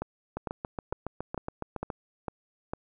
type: two click trains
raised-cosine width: 1 ms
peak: -19 / -18 dBFS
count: 12 / 7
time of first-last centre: 0.37-1.902 / 0.02-2.735 s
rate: 7.18 / 2.21 Hz
effects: none